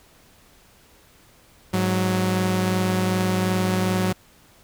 sawtooth tone pair together, 103.83 / 185 Hz, G#2 / F#3, 0 / 0 cents, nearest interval minor seventh, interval 1000 cents, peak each -21 / -17 dBFS, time 1.73-4.13 s, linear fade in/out 10 ms, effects pink hiss -54 dBFS RMS until 4.63 s

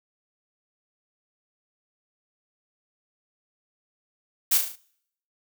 blue noise with echo, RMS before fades -20 dBFS, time 4.51-4.58 s, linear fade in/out 10 ms, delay 36 ms, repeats 5, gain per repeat -5 dB, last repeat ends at 4.76 s, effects noise-tail reverb RT60 0.7 s tail -24 dB re dry

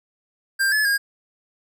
square tone with pitch steps, 1590 / 1718 / 1627 Hz, G6 / A6 / G#6, +24 / -42 / -36 cents, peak -18 dBFS, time 0.59-0.98 s, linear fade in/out 20 ms, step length 130 ms, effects none

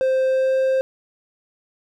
triangle tone with pitch glide, 523.3 to 526.9 Hz, C5 to C5, 0 to +12 cents, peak -14 dBFS, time 0.01-0.81 s, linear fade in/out 0 ms, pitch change +12 cents, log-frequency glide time 0.27-0.55 s, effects none

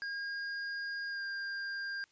square tone with pitch glide, 1623 to 1597.9 Hz, G#6 to G6, -40 to +33 cents, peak -37 dBFS, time 0.02-2.04 s, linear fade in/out 0 ms, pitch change -27 cents, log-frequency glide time 1.09-1.23 s, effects white hiss -69 dBFS RMS until 2.11 s + resampled to 16000 Hz

